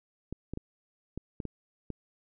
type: clicks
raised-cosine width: 3 ms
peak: -23 dBFS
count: 7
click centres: 0.326 / 0.536 / 0.574 / 1.176 / 1.402 / 1.453 / 1.903 s
effects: none